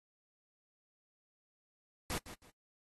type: noise with echo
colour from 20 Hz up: pink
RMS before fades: -38 dBFS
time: 2.1-2.18 s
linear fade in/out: 0 ms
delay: 160 ms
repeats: 2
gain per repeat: -12 dB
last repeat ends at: 2.5 s
effects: noise-tail reverb RT60 0.1 s tail -19 dB re dry + AAC 32 kbps